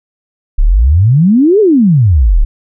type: exponential two-way sweep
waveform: sine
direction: up then down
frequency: 31.3 to 446.8 to 31.3 Hz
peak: -4 dBFS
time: 0.58-2.45 s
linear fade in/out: 10 ms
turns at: 1.6 s
effects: none